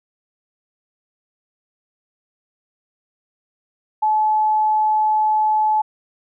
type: tone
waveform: sine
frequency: 860 Hz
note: A5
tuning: 40 cents flat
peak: -14 dBFS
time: 4.02-5.82 s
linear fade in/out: 10 ms
effects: none